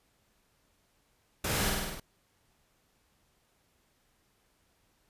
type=noise with echo; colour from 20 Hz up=pink; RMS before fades=-32 dBFS; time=1.44-1.7 s; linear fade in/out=5 ms; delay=50 ms; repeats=6; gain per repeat=-2 dB; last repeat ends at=2 s; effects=pink hiss -71 dBFS RMS until 5.09 s + resampled to 32000 Hz